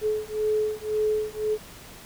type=beating tone pair; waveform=sine; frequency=427.6 / 429.5 Hz; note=A4 / A4; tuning=-49 / -42 cents; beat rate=1.9 Hz; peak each=-26 dBFS; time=0.01-1.58 s; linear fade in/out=50 ms; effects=pink hiss -45 dBFS RMS until 2.05 s